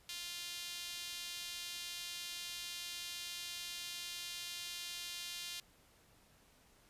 sawtooth tone with high-pass filter, 349.2 Hz, F4, in tune, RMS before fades -45 dBFS, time 0.09-5.6 s, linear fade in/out 2 ms, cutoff 3400 Hz, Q 1.6, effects pink hiss -67 dBFS RMS until 6.89 s + resampled to 32000 Hz

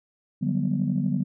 sine chord, G major seventh, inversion second, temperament just, 147 / 183.75 / 196 / 245 Hz, D3 / F#3 / G3 / B3, +2 / -12 / 0 / -14 cents, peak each -27 dBFS, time 0.41-1.24 s, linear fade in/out 20 ms, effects tanh soft clip ceiling -13 dBFS

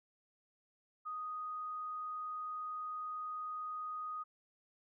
sine tone, 1244.5 Hz, D#6, in tune, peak -39 dBFS, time 1.05-4.24 s, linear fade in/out 20 ms, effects none

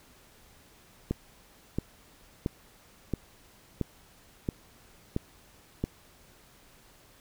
click train, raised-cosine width 3 ms, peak -15 dBFS, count 8, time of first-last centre 1.11-5.84 s, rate 1.48 Hz, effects pink hiss -58 dBFS RMS until 7.2 s

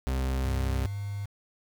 40% pulse tone, 65.41 Hz, C2, in tune, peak -26 dBFS, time 0.07-0.86 s, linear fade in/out 0 ms
sine tone with pitch glide, 97.2 to 100.98 Hz, G2 to G#2, -14 to -48 cents, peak -31 dBFS, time 0.44-1.26 s, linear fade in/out 10 ms, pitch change +66 cents, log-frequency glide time 0.74-0.97 s
effects 8-bit

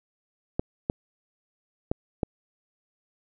clicks, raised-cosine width 2 ms, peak -11 dBFS, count 4, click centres 0.595 / 0.899 / 1.915 / 2.232 s, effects none

